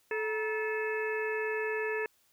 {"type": "harmonic tone with a mistuned harmonic", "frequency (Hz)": 434.3, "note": "A4", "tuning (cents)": -23, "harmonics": [1, 2, 3, 4, 5, 6], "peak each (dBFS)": [-32, -41, -47, -36, -44, -41], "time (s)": [0.11, 2.06], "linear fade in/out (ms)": 2, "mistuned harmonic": 2, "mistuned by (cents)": 150, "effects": ["white hiss -69 dBFS RMS until 2.32 s"]}